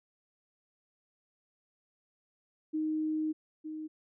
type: tone pair in turn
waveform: sine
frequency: 311.1 / 311.1 Hz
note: D#4 / D#4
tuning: 0 / 0 cents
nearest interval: unison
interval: 0 cents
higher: neither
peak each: -29 / -37 dBFS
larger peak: first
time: 2.73-3.33 / 3.64-3.88 s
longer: first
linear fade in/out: 20 ms
effects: none